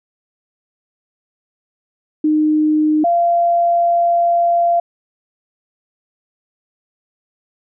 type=tone pair in turn; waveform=sine; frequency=306.6 / 688.3 Hz; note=D#4 / F5; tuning=-25 / -25 cents; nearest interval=octave + major second; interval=1400 cents; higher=second; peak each=-11 dBFS; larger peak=neither; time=2.24-3.04 / 3.04-4.8 s; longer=second; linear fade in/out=5 ms; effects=none